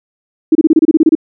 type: tone bursts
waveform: sine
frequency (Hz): 317.8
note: D#4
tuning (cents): +37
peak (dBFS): -3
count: 11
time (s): 0.52-1.152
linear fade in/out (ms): 5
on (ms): 32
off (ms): 28
effects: none